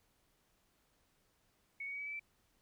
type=tone with pitch steps; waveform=sine; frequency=2217 / 2239 / 2261 / 2283 / 2306 / 2329 Hz; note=C#7 / C#7 / C#7 / D7 / D7 / D7; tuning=0 / +17 / +34 / -50 / -32 / -15 cents; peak=-40 dBFS; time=1.8-2.196 s; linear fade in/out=5 ms; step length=66 ms; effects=pink hiss -75 dBFS RMS until 2.61 s